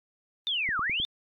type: linear two-way sweep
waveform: sine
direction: down then up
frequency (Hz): 3633 to 1108.7 to 3633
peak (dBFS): -26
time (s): 0.47-1.05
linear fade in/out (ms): 0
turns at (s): 0.8
type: click train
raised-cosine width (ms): 3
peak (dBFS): -28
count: 4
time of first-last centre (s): 0.69-1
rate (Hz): 9.67
effects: AAC 64 kbps

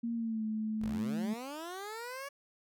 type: tone with pitch glide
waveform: sine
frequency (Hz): 232.8 to 217.2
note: A#3 to A3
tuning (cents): -2 to -22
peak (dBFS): -32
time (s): 0.03-1.34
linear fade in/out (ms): 10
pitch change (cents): -120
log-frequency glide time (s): 0.14-0.44
type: linear sweep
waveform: 15% pulse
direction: up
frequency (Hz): 33.52 to 568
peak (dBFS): -34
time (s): 0.81-2.29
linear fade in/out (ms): 10
effects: none

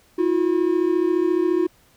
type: tone pair together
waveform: triangle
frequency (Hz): 325.6 / 360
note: E4 / F#4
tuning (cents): -21 / -47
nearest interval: major second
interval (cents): 174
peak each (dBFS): -19 / -17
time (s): 0.18-1.67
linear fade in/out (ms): 10
effects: pink hiss -57 dBFS RMS until 1.96 s

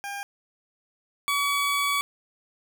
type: tone pair in turn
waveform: 20% pulse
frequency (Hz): 803 / 1135.6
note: G5 / C#6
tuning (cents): +41 / +41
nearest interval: tritone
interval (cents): 600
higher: second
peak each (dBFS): -27 / -18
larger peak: second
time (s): 0.04-0.23 / 1.28-2.01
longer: second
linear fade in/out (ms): 0
effects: none

